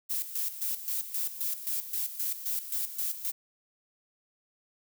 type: noise with tremolo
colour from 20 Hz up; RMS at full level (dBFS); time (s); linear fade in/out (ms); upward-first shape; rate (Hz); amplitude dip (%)
violet; -31; 0.09-3.32; 20; square; 3.8; 70
effects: none